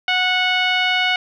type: tone with low-pass filter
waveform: 10% pulse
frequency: 735 Hz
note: F#5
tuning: 12 cents flat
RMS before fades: -18 dBFS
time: 0.08-1.16 s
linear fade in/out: 2 ms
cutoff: 2800 Hz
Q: 1.8
effects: none